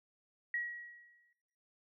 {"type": "tone with exponential decay", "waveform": "sine", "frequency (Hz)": 1911, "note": "A#6", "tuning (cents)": 43, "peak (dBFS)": -32, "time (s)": [0.54, 1.33], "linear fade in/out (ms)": 2, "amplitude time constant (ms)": 170, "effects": ["noise-tail reverb RT60 0.9 s tail -17 dB re dry"]}